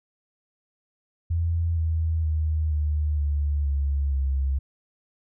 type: tone with pitch steps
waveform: sine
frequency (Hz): 83.8 / 80.85 / 78.01 / 75.26 / 72.62 / 70.06 / 67.6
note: E2 / E2 / D#2 / D2 / D2 / C#2 / C#2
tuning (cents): +29 / -33 / +5 / +43 / -19 / +19 / -43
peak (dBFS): -21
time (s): 1.3-4.59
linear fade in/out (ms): 10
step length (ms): 470
effects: none